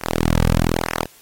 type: tone with flanger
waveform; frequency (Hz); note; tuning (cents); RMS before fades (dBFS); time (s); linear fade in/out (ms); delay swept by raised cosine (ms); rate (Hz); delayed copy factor
sawtooth; 41.2; E1; 0; -19; 0-1.07; 50; 0.24 to 2.94; 1.1; -1
effects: white hiss -49 dBFS RMS until 1.21 s + AAC 48 kbps